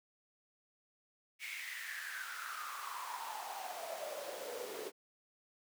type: noise with high-pass filter sweep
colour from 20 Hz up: pink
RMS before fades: -44 dBFS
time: 1.39-4.92 s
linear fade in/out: 50 ms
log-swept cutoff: 2300 to 400 Hz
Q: 7.3
effects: none